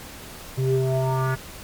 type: tone with low-pass filter sweep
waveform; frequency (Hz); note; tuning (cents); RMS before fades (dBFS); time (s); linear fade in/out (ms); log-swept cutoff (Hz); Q
square; 131; C3; +2; -22; 0.57-1.36; 20; 280 to 1600; 4.3
effects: pink hiss -40 dBFS RMS until 1.63 s + MP3 96 kbps